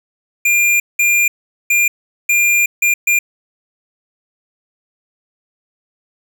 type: tone bursts at uneven times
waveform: square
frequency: 2400 Hz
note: D7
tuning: 37 cents sharp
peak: -11 dBFS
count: 6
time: 0.45-0.8 / 0.99-1.28 / 1.7-1.88 / 2.29-2.66 / 2.82-2.94 / 3.07-3.19 s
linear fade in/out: 5 ms
effects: none